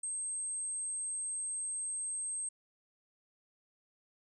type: tone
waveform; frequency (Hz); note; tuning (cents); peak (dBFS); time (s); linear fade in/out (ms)
sine; 8372; C9; 0; -35; 0.03-2.49; 5
effects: none